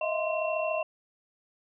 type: tone cluster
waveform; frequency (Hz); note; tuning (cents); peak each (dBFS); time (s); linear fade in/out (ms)
sine; 630 / 664 / 691 / 1042 / 2718; D#5 / E5 / F5 / C6 / F7; +21 / +12 / -19 / -7 / -48; -29 / -35 / -37 / -36 / -35; 0.01-0.83; 5
effects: none